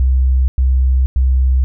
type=tone bursts; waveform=sine; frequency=64.7 Hz; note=C2; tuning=19 cents flat; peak=-9 dBFS; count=3; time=0-1.64 s; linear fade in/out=0 ms; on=480 ms; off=100 ms; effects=none